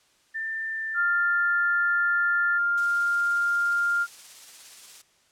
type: tone with pitch glide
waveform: sine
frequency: 1787 to 1754.3 Hz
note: A6 to A6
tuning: +26 to -6 cents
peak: -28 dBFS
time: 0.34-2.59 s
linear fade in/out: 20 ms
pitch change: -32 cents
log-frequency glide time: 0.68-1.61 s
type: tone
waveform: sine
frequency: 1400 Hz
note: F6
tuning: 4 cents sharp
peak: -21 dBFS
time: 0.94-4.07 s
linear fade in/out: 50 ms
type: noise with tremolo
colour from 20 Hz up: blue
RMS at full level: -40 dBFS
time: 2.77-5.02 s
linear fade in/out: 10 ms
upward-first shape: triangle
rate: 17 Hz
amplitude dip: 30%
effects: white hiss -63 dBFS RMS until 5.31 s + low-pass 8000 Hz 12 dB/octave